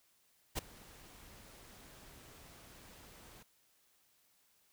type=noise with ADSR envelope; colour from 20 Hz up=pink; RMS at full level=-34 dBFS; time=0.55-3.43 s; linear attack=32 ms; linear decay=11 ms; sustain=-23 dB; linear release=6 ms; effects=white hiss -72 dBFS RMS until 4.72 s